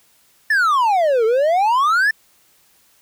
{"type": "exponential two-way sweep", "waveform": "triangle", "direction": "down then up", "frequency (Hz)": [1804, 431.7, 1804], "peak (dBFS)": -11, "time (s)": [0.5, 2.11], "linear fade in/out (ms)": 5, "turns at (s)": 1.25, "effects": ["white hiss -56 dBFS RMS until 3.01 s"]}